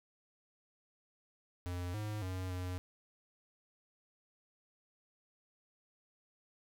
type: tone with pitch steps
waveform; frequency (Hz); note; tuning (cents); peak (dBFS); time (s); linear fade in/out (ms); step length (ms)
square; 88.9 / 106.2 / 92.6 / 90.8; F2 / G#2 / F#2 / F#2; +31 / +39 / +2 / -32; -38; 1.66-2.78; 0; 280
effects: none